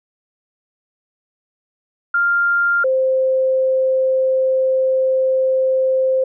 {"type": "tone pair in turn", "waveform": "sine", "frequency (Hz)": [1396.9, 523.2], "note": ["F6", "C5"], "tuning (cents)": [0, 0], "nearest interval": "octave + perfect fourth", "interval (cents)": 1700, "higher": "first", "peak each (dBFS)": -13, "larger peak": "neither", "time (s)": [[2.14, 2.84], [2.84, 6.24]], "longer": "second", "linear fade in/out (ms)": 5, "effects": []}